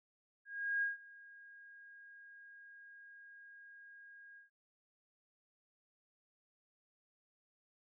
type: tone with ADSR envelope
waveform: sine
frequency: 1631 Hz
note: G#6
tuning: 32 cents flat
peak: -31 dBFS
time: 0.45-4.5 s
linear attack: 370 ms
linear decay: 150 ms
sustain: -23 dB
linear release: 130 ms
effects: none